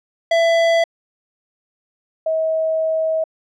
square / sine tone pair in turn, 667 / 639.7 Hz, E5 / D#5, +20 / +48 cents, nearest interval minor second, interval 72 cents, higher first, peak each -13 / -16 dBFS, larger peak first, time 0.31-0.84 / 2.26-3.24 s, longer second, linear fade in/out 5 ms, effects low-pass 4000 Hz 12 dB/octave

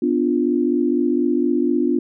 sine chord, B diminished, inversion none, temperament equal with one note detuned, 249.5 / 293.7 / 349.2 Hz, B3 / D4 / F4, +18 / 0 / 0 cents, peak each -20 dBFS, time 0.02-1.99 s, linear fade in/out 5 ms, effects none

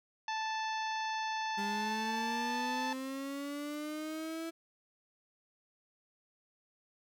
harmonic tone, 878 Hz, A5, 4 cents flat, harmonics 1 / 2 / 3 / 4 / 5 / 6 / 7, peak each -35 / -41 / -45 / -47 / -49 / -51 / -52 dBFS, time 0.28-2.93 s, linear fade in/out 2 ms
35% pulse linear sweep, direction up, 200 to 330.7 Hz, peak -36 dBFS, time 1.57-4.51 s, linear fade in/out 20 ms
effects none

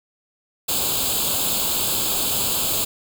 white noise with comb filter, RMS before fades -22 dBFS, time 0.68-2.85 s, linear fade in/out 10 ms, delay 0.26 ms, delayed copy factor +0.85, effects none

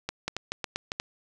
two click trains, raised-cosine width 0.2 ms, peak -13 / -12 dBFS, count 4 / 4, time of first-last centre 0.09-0.919 / 0.28-0.999 s, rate 3.62 / 4.17 Hz, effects none

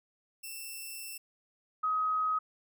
5% pulse / sine tone pair in turn, 2677 / 1263.4 Hz, E7 / D#6, +26 / +26 cents, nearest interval octave + minor second, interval 1300 cents, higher first, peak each -31 / -27 dBFS, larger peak second, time 0.43-1.18 / 1.83-2.39 s, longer first, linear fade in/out 10 ms, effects none

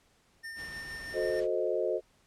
square tone with tremolo, 1811 Hz, A6, 49 cents sharp, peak -39 dBFS, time 0.43-1.41 s, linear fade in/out 20 ms, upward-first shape sine, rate 6.4 Hz, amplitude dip 30%
pink low-pass noise, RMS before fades -49 dBFS, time 0.55-1.48 s, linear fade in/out 50 ms, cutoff 6000 Hz, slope 12 dB/octave
sine chord, F# diminished seventh, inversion none, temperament equal with one note detuned, 363.6 / 440 / 523.3 / 622.3 Hz, F#4 / A4 / C5 / Eb5, -30 / 0 / 0 / 0 cents, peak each -33 dBFS, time 1.13-2.01 s, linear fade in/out 50 ms
effects pink hiss -67 dBFS RMS until 2.26 s + low-pass 10000 Hz 12 dB/octave

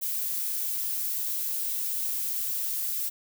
violet noise, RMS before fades -30 dBFS, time 0.01-3.1 s, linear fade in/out 20 ms, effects none

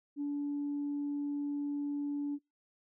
sine tone, 288 Hz, D4, 34 cents flat, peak -31 dBFS, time 0.16-2.39 s, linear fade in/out 50 ms, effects noise-tail reverb RT60 0.2 s tail -23 dB re dry + tanh soft clip ceiling -29 dBFS

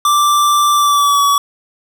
square tone with pitch glide, 1174.7 to 1136 Hz, D6 to C#6, 0 to +42 cents, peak -10 dBFS, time 0.05-1.38 s, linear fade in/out 2 ms, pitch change -58 cents, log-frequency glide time 0.75-1.22 s, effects none

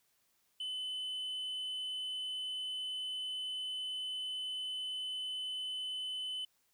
sine tone, 3023 Hz, F#7, 36 cents sharp, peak -34 dBFS, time 0.6-6.45 s, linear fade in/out 5 ms, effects tanh soft clip ceiling -36 dBFS + white hiss -75 dBFS RMS until 6.73 s

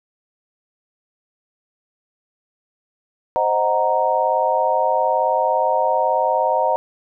sine chord, C half-diminished seventh, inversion none, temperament equal, 523.3 / 622.3 / 740 / 932.3 Hz, C5 / Eb5 / Gb5 / Bb5, 0 / 0 / 0 / 0 cents, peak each -22 / -21 / -22 / -19 dBFS, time 3.36-6.76 s, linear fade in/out 0 ms, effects none

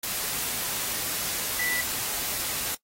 sine tone in noise, 1975.5 Hz, B6, in tune, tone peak -27 dBFS, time 1.59-1.81 s, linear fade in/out 5 ms, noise white, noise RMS -30 dBFS, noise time 0.03-2.75 s, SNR 0 dB, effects noise-tail reverb RT60 0.1 s tail -20 dB re dry + AAC 48 kbps

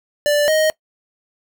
square tone pair in turn, 587.3 / 624.4 Hz, D5 / D#5, 0 / +6 cents, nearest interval minor second, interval 106 cents, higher second, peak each -14 dBFS, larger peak neither, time 0.26-0.48 / 0.48-0.7 s, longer neither, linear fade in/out 0 ms, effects noise-tail reverb RT60 0.1 s tail -22 dB re dry

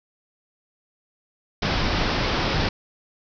pink low-pass noise, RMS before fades -23 dBFS, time 1.62-2.69 s, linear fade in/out 5 ms, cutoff 5500 Hz, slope 96 dB/octave, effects none

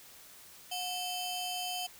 sawtooth ring-modulated tone, 1906 Hz, A#6, 38 cents sharp, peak -28 dBFS, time 0.71-1.87 s, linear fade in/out 10 ms, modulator 1180 Hz, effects white hiss -54 dBFS RMS until 1.99 s

